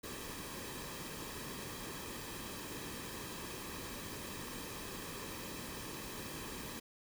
pink noise with comb filter, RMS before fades -45 dBFS, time 0.03-6.8 s, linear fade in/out 10 ms, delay 1.4 ms, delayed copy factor -0.55, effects none

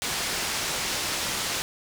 white low-pass noise, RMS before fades -29 dBFS, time 0.02-1.62 s, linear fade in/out 0 ms, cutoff 6600 Hz, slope 12 dB/octave, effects none

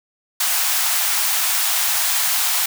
white high-pass noise, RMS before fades -19 dBFS, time 0.4-2.66 s, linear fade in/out 5 ms, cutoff 680 Hz, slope 48 dB/octave, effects none

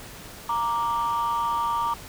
sine tone pair together, 932.4 / 1174.7 Hz, A#5 / D6, 0 / 0 cents, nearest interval major third, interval 400 cents, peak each -23 / -24 dBFS, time 0.49-1.94 s, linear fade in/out 5 ms, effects tanh soft clip ceiling -19 dBFS + pink hiss -42 dBFS RMS until 2.08 s

